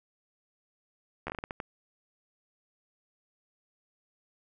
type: slowing click train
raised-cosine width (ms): 0.5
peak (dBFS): -20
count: 9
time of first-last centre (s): 1.27-1.602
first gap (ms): 12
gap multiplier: 1.34
effects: none